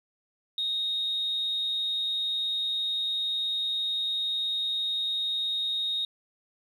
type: tone with amplitude modulation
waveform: sine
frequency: 3729 Hz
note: A#7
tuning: in tune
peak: -24 dBFS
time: 0.58-6.05 s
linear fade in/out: 2 ms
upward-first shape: sine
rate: 197 Hz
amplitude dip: 35%
effects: tanh soft clip ceiling -21 dBFS + 10-bit